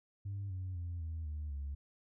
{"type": "tone with pitch steps", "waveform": "sine", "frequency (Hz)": [99.4, 92.74, 86.53, 80.74, 75.33, 70.29], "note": ["G2", "F#2", "F2", "E2", "D2", "C#2"], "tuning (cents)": [25, 5, -15, -35, 45, 25], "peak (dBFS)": -36, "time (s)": [0.25, 1.75], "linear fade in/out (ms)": 10, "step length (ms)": 250, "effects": ["tanh soft clip ceiling -35 dBFS"]}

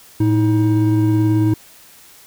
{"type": "tone pair together", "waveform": "triangle", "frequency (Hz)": [111.6, 316.4], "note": ["A2", "D#4"], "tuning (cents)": [25, 29], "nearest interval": "octave + tritone", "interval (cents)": 1804, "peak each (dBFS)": -13, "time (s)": [0.2, 1.54], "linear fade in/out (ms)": 5, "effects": ["white hiss -45 dBFS RMS until 2.26 s"]}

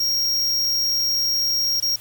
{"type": "tone with dropouts", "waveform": "square", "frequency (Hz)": 5588, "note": "F8", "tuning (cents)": 0, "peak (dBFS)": -19, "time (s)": [0, 1.96], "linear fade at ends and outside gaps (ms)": 5, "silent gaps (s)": [1.802, 1.824], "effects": ["added 110 Hz sine -52 dBFS peak until 2 s", "white hiss -44 dBFS RMS until 2 s"]}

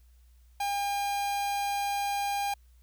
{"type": "tone", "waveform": "45% pulse", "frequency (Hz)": 806, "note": "G5", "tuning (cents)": 48, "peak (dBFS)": -28, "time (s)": [0.6, 2.54], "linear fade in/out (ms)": 5, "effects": ["added 60 Hz sine -55 dBFS peak until 2.82 s", "white hiss -71 dBFS RMS until 2.82 s"]}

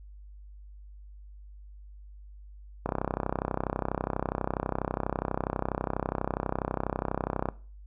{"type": "click train", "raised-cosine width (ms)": 1, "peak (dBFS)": -14, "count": 150, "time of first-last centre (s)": [2.86, 7.487], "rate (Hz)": 32.2, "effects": ["noise-tail reverb RT60 0.4 s tail -19 dB re dry", "added 50 Hz sine -45 dBFS peak until 7.86 s"]}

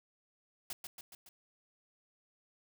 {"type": "noise with echo", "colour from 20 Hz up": "white", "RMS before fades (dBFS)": -41, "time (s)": [0.7, 0.73], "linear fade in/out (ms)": 2, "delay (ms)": 140, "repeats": 4, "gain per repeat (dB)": -4, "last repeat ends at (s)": 1.29, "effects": []}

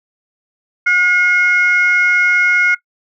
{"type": "tone pair together", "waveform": "sine", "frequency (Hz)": [1440.2, 2155], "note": ["F#6", "C#7"], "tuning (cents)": [-47, -49], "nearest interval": "perfect fifth", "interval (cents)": 698, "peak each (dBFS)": -11, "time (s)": [0.86, 2.75], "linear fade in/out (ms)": 10, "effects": ["noise-tail reverb RT60 0.1 s tail -19 dB re dry", "tanh soft clip ceiling -4 dBFS"]}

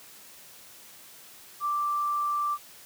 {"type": "tone", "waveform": "sine", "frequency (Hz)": 1174.7, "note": "D6", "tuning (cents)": 0, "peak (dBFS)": -25, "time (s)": [1.6, 2.58], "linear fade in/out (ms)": 50, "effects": ["white hiss -50 dBFS RMS until 2.85 s", "high-pass 80 Hz 12 dB/octave"]}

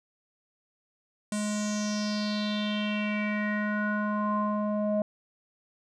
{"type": "tone with low-pass filter sweep", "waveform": "square", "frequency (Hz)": 209.6, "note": "G#3", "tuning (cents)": 16, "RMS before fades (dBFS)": -29, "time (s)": [1.32, 5.02], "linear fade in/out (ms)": 2, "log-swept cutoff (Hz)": [8600, 670], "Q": 5.4, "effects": []}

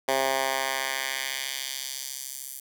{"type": "tone with high-pass filter sweep", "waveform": "10% pulse", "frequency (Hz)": 133.9, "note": "C3", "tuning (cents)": 40, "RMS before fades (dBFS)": -30, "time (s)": [0.08, 2.6], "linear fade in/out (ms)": 5, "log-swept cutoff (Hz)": [540, 9800], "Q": 1, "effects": []}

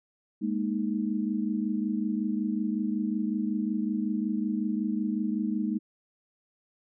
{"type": "chord", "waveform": "sine", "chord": "Ab suspended second", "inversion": "none", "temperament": "equal", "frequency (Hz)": [207.7, 233.1, 311.1], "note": ["Ab3", "Bb3", "Eb4"], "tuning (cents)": [0, 0, 0], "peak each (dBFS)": [-29, -31, -32], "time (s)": [0.41, 5.79], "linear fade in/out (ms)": 20, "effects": []}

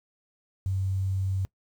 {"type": "tone with quantisation", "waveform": "sine", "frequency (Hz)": 95.4, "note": "G2", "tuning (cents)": -47, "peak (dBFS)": -25, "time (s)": [0.66, 1.45], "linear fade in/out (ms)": 0, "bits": 9, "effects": ["noise-tail reverb RT60 0.1 s tail -22 dB re dry"]}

